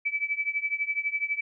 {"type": "tone with tremolo", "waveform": "sine", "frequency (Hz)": 2304, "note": "D7", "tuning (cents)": -34, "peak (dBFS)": -22, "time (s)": [0.05, 1.41], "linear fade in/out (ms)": 10, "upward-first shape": "triangle", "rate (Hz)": 12, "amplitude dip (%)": 95, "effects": []}